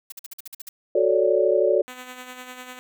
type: noise bursts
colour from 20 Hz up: blue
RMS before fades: -36 dBFS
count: 9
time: 0.1-0.69 s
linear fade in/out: 5 ms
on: 22 ms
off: 49 ms
type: chord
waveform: sine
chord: D major seventh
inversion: first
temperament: equal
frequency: 370 / 440 / 554.4 / 587.3 Hz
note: F#4 / A4 / C#5 / D5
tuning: 0 / 0 / 0 / 0 cents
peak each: -22 dBFS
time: 0.95-1.82 s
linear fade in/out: 5 ms
type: tone with tremolo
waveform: 5% pulse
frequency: 252.1 Hz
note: B3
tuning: 36 cents sharp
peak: -24 dBFS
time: 1.88-2.79 s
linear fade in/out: 0 ms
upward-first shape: sine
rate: 10 Hz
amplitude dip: 50%
effects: none